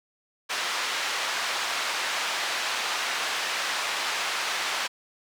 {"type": "band-pass noise", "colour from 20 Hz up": "pink", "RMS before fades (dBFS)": -29, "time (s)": [0.49, 4.88], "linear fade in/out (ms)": 20, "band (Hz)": [1000, 5300], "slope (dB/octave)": 12, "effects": []}